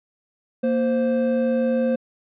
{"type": "tone pair together", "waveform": "triangle", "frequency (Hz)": [233.1, 522], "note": ["A#3", "C5"], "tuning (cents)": [0, -4], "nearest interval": "octave + major second", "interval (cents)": 1396, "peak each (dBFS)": -19, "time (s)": [0.63, 1.96], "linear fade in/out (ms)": 10, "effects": ["resampled to 8000 Hz"]}